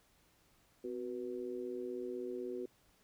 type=tone with amplitude modulation; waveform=sine; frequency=370 Hz; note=F#4; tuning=in tune; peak=-34 dBFS; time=0.84-2.66 s; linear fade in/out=5 ms; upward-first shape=sine; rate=116 Hz; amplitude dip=100%; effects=pink hiss -70 dBFS RMS until 3.03 s